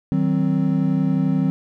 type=chord; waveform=triangle; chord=C diminished; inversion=first; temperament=just; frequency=156.98 / 188.37 / 261.6 Hz; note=Eb3 / Gb3 / C4; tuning=+16 / +31 / 0 cents; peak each=-19 dBFS; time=0.12-1.5 s; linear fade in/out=0 ms; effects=none